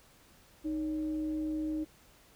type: tone with frequency modulation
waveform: sine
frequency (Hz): 309.9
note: D#4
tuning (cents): -7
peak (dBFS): -31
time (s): 0.64-1.85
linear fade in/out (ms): 20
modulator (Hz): 255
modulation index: 0.3
effects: pink hiss -61 dBFS RMS until 2.35 s